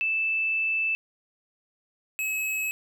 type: tone pair in turn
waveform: sine / square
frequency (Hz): 2637 / 2572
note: E7 / E7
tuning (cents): 0 / -43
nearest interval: unison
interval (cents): 43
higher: first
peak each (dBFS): -23 / -27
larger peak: first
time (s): 0.01-0.95 / 2.19-2.71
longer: first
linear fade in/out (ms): 0
effects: none